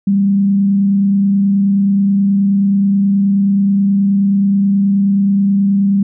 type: tone with frequency modulation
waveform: sine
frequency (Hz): 198.2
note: G3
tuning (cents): +19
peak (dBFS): -9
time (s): 0.07-6.03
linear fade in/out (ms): 5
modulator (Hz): 29.4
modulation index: 0.22
effects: none